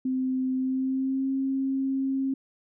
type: tone with pitch glide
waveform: sine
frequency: 259.2 to 268.3 Hz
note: C4 to C4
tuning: -16 to +44 cents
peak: -24 dBFS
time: 0.05-2.34 s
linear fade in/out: 5 ms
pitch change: +60 cents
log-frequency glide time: 0.55-1.3 s
effects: none